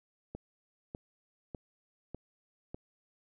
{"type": "click train", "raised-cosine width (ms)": 2, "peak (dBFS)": -27, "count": 5, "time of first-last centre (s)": [0.35, 2.745], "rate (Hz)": 1.67, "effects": []}